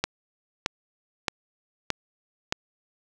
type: click train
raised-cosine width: 0.2 ms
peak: -6 dBFS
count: 5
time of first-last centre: 0.04-2.524 s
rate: 1.61 Hz
effects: none